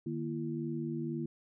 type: tone cluster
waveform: sine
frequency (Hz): 151.6 / 233.8 / 337.5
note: D#3 / A#3 / E4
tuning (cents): -45 / +5 / +41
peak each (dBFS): -38 / -38 / -38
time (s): 0.06-1.26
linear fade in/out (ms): 5
effects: none